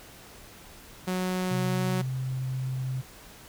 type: tone with pitch glide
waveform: sawtooth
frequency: 183.9 to 185.07 Hz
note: F#3 to F#3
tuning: -10 to +1 cents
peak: -23 dBFS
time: 1.07-2.02 s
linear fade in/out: 10 ms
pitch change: +11 cents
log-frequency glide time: 1.62-1.86 s
type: tone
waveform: sine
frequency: 130.1 Hz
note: C3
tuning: 9 cents flat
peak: -28 dBFS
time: 1.5-3.02 s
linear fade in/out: 20 ms
effects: pink hiss -49 dBFS RMS until 3.48 s